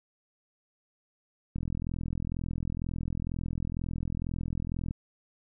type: click train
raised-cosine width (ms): 5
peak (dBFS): -21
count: 142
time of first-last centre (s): 1.56-4.909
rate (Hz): 42.1
effects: none